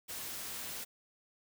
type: noise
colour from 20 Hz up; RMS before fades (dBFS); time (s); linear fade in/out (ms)
white; -42; 0.08-0.85; 20
effects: none